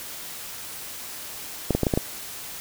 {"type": "clicks", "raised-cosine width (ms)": 2, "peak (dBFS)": -7, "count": 6, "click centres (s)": [1.707, 1.75, 1.833, 1.868, 1.938, 1.975], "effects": ["white hiss -37 dBFS RMS until 2.6 s"]}